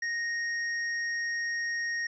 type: tone with hard clipping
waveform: sine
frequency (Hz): 1864.7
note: A#6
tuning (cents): 0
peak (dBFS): -31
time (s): 0.02-2.07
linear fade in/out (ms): 5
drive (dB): 10
effects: resampled to 16000 Hz